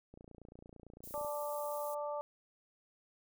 click train, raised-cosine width 2 ms, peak -40 dBFS, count 33, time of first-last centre 0.14-1.247 s, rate 28.9 Hz
white high-pass noise, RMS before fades -50 dBFS, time 1.03-1.95 s, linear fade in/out 10 ms, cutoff 10000 Hz, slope 12 dB/octave
harmonic tone, 293.7 Hz, D4, in tune, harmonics 2 / 3 / 4, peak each -38 / -42 / -45 dBFS, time 1.14-2.21 s, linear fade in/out 0 ms
effects none

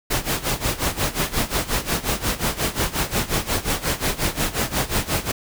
pink noise with tremolo, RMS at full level -20 dBFS, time 0.1-5.32 s, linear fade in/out 10 ms, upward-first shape sine, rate 5.6 Hz, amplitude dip 85%, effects none

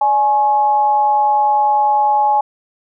sine tone with amplitude modulation, 840 Hz, G#5, 19 cents sharp, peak -8 dBFS, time 0.01-2.41 s, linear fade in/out 5 ms, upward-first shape sine, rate 250 Hz, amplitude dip 55%, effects none

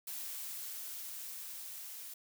blue noise with level ramp, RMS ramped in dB -42 to -47 dBFS, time 0.07-2.14 s, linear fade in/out 5 ms, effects none

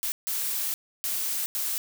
blue noise bursts at uneven times, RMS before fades -29 dBFS, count 4, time 0.03-0.12 / 0.27-0.74 / 1.04-1.46 / 1.55-1.78 s, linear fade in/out 0 ms, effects none

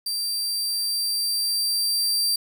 sawtooth tone with level ramp, 4699 Hz, D8, in tune, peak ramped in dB -22 to -17 dBFS, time 0.06-2.36 s, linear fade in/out 5 ms, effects 8-bit

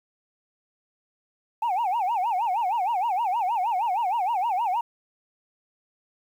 sine tone with vibrato, 830.6 Hz, G#5, in tune, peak -20 dBFS, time 1.62-4.81 s, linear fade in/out 5 ms, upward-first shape sine, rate 6.4 Hz, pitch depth 250 cents each way, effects tanh soft clip ceiling -20 dBFS + 9-bit

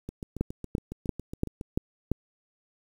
two click trains, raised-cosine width 3 ms, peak -23 / -12 dBFS, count 12 / 6, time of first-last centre 0.09-1.611 / 0.41-2.116 s, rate 7.23 / 2.93 Hz, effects 8-bit

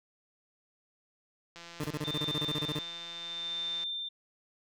click train, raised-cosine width 0.2 ms, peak -30 dBFS, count 388, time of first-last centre 1.56-3.836 s, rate 170 Hz
20% pulse tone bursts, 150 Hz, D3, 37 cents sharp, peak -27 dBFS, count 15, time 1.8-2.789 s, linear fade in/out 2 ms, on 37 ms, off 31 ms
pink noise with exponential decay, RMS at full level -37 dBFS, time 1.83-1.92 s, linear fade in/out 5 ms, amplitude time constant 18 ms
sine tone with tremolo, 3584 Hz, A7, 31 cents sharp, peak -32 dBFS, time 2.04-4.09 s, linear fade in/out 10 ms, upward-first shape sine, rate 0.74 Hz, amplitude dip 65%
effects none

